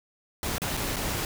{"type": "noise with dropouts", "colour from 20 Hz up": "pink", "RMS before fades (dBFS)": -30, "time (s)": [0.43, 1.25], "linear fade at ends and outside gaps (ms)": 1, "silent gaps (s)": [[0.582, 0.618], [0.769, 0.773], [0.961, 0.966]], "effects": []}